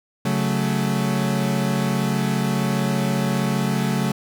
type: chord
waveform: 40% pulse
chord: F# minor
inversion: second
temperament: equal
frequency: 138.59 / 185 / 220 Hz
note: C#3 / F#3 / A3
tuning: 0 / 0 / 0 cents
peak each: -23 dBFS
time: 0.25-4.12 s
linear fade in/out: 5 ms
effects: none